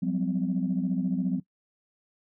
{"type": "tone cluster", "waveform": "sine", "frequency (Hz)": [179.2, 193.6, 256.1], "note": ["F3", "G3", "C4"], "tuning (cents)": [45, -21, -37], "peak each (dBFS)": [-27, -29, -29], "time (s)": [0.02, 1.4], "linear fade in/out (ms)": 10, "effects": ["noise-tail reverb RT60 0.1 s tail -18 dB re dry", "tanh soft clip ceiling -17 dBFS"]}